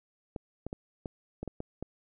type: clicks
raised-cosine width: 2 ms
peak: -23 dBFS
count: 8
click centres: 0.362 / 0.666 / 0.729 / 1.058 / 1.43 / 1.477 / 1.604 / 1.826 s
effects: none